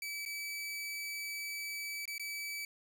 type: tone with dropouts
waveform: sawtooth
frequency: 2299 Hz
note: D7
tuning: 37 cents flat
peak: -35 dBFS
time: 0.02-2.65 s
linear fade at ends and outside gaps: 2 ms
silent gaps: 0.252-0.26 / 2.055-2.077 / 2.181-2.196 s
effects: none